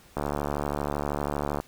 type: click train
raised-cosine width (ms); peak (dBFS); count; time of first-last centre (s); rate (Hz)
1; -14; 105; 0.17-1.601; 72.7
effects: pink hiss -55 dBFS RMS until 1.67 s